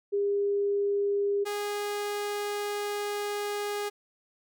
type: tone pair in turn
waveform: sine / sawtooth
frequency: 403.6 / 411.8 Hz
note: G#4 / G#4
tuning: -49 / -15 cents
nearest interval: unison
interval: 34 cents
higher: second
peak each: -24 / -26 dBFS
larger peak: first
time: 0.12-1.45 / 1.45-3.9 s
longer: second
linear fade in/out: 20 ms
effects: none